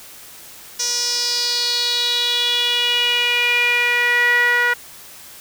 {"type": "tone with band-pass filter sweep", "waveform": "sawtooth", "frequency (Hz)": 483.5, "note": "B4", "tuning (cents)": -37, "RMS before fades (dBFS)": -18, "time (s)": [0.79, 4.74], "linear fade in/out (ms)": 10, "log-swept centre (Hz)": [5800, 1700], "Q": 5.6, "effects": ["white hiss -40 dBFS RMS until 5.4 s"]}